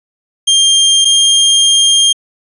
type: tone pair in turn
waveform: sawtooth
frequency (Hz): 3194 / 3208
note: G7 / G7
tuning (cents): +32 / +39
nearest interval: unison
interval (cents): 7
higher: second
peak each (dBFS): -3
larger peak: neither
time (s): 0.47-1.05 / 1.05-2.13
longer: second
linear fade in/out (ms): 10
effects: resampled to 24000 Hz